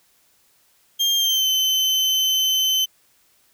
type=tone with pitch glide; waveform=35% pulse; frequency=3200 to 3064 Hz; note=G7 to G7; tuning=+35 to -40 cents; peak=-15 dBFS; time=0.99-2.86 s; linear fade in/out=20 ms; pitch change=-75 cents; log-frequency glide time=1.17-1.48 s; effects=white hiss -60 dBFS RMS until 3.53 s